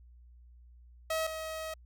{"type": "tone pair in turn", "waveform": "sawtooth", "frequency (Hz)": [640, 636.3], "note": ["D#5", "D#5"], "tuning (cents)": [49, 39], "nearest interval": "unison", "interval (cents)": 10, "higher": "first", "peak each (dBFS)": [-26, -33], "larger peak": "first", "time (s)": [[1.1, 1.27], [1.27, 1.74]], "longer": "second", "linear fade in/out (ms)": 5, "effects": ["added 60 Hz sine -53 dBFS peak until 1.85 s"]}